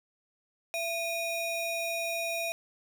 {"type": "ring-modulated tone", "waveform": "square", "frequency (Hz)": 1568, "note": "G6", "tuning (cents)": 0, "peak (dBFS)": -28, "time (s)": [0.74, 2.52], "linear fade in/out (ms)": 0, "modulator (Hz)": 898, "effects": ["11-bit"]}